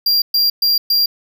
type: tone bursts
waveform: square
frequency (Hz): 4762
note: D8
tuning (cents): +23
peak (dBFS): -12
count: 4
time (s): 0.06-1.06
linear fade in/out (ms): 5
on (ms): 160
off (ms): 120
effects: none